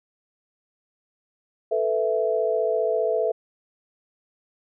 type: chord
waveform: sine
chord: A suspended second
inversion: none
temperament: just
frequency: 440 / 495 / 660 Hz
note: A4 / B4 / E5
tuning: 0 / +4 / +2 cents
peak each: -24 / -26 / -24 dBFS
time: 1.71-3.32 s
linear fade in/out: 10 ms
effects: none